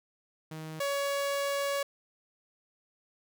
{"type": "tone pair in turn", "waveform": "sawtooth", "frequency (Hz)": [157.6, 561.6], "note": ["D#3", "C#5"], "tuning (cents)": [23, 22], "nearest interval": "octave + minor seventh", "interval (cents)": 2199, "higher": "second", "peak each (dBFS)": [-35, -25], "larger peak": "second", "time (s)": [[0.51, 0.8], [0.8, 1.83]], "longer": "second", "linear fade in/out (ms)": 5, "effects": []}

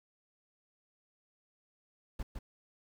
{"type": "noise with echo", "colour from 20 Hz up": "brown", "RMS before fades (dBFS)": -37, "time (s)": [2.19, 2.23], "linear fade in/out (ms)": 5, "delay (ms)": 160, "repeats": 1, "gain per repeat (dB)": -4, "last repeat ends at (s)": 2.39, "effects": []}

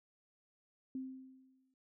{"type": "tone with exponential decay", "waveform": "sine", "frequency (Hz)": 261.6, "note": "C4", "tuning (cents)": 0, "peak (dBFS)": -37, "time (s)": [0.95, 1.74], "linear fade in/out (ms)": 2, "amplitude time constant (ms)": 170, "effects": []}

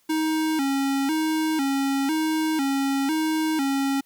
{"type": "tone with vibrato", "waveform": "square", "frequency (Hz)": 293.7, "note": "D4", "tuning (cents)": 0, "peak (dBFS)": -22, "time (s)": [0.09, 4.01], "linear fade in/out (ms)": 10, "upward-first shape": "square", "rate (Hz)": 1, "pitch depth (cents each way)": 120, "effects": ["white hiss -64 dBFS RMS until 4.05 s"]}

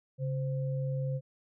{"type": "tone pair together", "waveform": "sine", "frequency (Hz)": [137.47, 519], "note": ["C#3", "C5"], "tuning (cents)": [-14, -14], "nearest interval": "octave + major seventh", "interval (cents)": 2300, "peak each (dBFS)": [-30, -39], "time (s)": [0.18, 1.21], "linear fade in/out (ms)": 50, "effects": []}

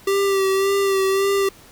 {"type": "tone with vibrato", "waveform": "square", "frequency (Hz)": 390.6, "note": "G4", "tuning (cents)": -6, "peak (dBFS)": -17, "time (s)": [0.07, 1.49], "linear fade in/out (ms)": 5, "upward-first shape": "sine", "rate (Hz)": 1.8, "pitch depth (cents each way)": 29, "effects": ["pink hiss -47 dBFS RMS until 1.71 s"]}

